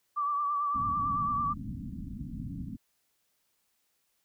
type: tone with vibrato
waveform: sine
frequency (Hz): 1161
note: D6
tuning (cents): -20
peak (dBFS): -27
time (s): 0.16-1.54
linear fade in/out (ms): 20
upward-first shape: triangle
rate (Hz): 9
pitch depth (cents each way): 50
type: low-pass noise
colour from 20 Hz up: white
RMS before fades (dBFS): -39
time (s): 0.74-2.77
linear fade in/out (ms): 20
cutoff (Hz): 280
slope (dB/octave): 96
effects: white hiss -75 dBFS RMS until 4.24 s